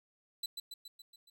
40% pulse tone with echo, 3988 Hz, B7, 16 cents sharp, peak -34 dBFS, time 0.43-0.46 s, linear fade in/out 5 ms, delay 140 ms, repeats 6, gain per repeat -4 dB, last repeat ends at 1.3 s, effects none

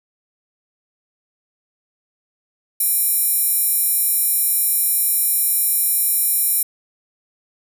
square tone with high-pass filter, 789 Hz, G5, 11 cents sharp, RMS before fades -18 dBFS, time 2.8-6.63 s, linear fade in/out 5 ms, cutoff 11000 Hz, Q 4.3, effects none

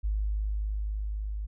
sine tone with level ramp, 51.9 Hz, G#1, in tune, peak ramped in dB -25 to -31 dBFS, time 0.03-1.47 s, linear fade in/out 20 ms, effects none

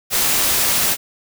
white noise, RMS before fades -17 dBFS, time 0.1-0.97 s, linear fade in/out 50 ms, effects none

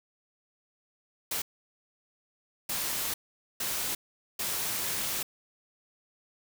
white noise bursts at uneven times, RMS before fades -32 dBFS, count 4, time 1.31-1.42 / 2.69-3.14 / 3.6-3.95 / 4.39-5.23 s, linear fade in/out 5 ms, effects none

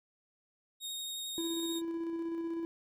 sawtooth tone with vibrato, 3729 Hz, A#7, in tune, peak -35 dBFS, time 0.8-1.82 s, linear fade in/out 50 ms, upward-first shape sine, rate 11 Hz, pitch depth 14 cents each way
triangle tone with tremolo, 332.7 Hz, E4, 16 cents sharp, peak -31 dBFS, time 1.38-2.65 s, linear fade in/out 0 ms, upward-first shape square, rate 16 Hz, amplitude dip 25%
effects none

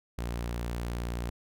sawtooth tone, 59 Hz, A#1, 22 cents sharp, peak -28 dBFS, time 0.18-1.3 s, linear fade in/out 5 ms, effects none

